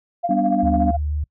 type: tone with tremolo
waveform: sine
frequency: 694 Hz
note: F5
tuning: 11 cents flat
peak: -15 dBFS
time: 0.23-0.97 s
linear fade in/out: 20 ms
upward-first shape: triangle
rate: 14 Hz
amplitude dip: 80%
type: chord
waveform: sine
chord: G major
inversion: none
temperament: equal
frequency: 196 / 246.9 / 293.7 Hz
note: G3 / B3 / D4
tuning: 0 / 0 / 0 cents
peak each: -22 dBFS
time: 0.29-0.91 s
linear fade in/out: 5 ms
type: tone with vibrato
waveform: sine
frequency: 74.5 Hz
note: D2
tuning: 25 cents sharp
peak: -20 dBFS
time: 0.63-1.24 s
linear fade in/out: 5 ms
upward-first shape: sine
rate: 6.3 Hz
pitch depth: 10 cents each way
effects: noise-tail reverb RT60 0.1 s tail -26 dB re dry + tanh soft clip ceiling -5 dBFS